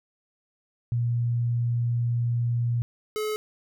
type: tone pair in turn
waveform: sine / square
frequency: 119 / 428 Hz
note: A#2 / A4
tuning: +36 / -48 cents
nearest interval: octave + minor seventh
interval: 2216 cents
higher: second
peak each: -22 / -27 dBFS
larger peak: first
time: 0.92-2.82 / 3.16-3.36 s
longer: first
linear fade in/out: 0 ms
effects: none